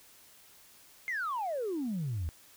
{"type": "exponential sweep", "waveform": "sine", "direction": "down", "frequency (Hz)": [2145, 74.6], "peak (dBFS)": -30, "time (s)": [1.08, 2.29], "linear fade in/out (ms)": 0, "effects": ["tanh soft clip ceiling -28 dBFS", "white hiss -58 dBFS RMS until 2.56 s"]}